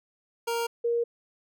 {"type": "tone pair in turn", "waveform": ["25% pulse", "sine"], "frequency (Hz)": [466.2, 470.3], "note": ["A#4", "A#4"], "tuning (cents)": [0, 15], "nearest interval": "unison", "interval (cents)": 15, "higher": "second", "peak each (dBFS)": -23, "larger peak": "neither", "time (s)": [[0.47, 0.67], [0.84, 1.04]], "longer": "neither", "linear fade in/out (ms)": 10, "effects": []}